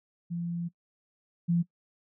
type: tone pair in turn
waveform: sine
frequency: 171.3 / 171.3 Hz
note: F3 / F3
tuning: -33 / -33 cents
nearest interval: unison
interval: 0 cents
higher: neither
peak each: -30 / -22 dBFS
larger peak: second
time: 0.3-0.69 / 1.48-1.63 s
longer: first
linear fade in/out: 20 ms
effects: noise-tail reverb RT60 0.1 s tail -21 dB re dry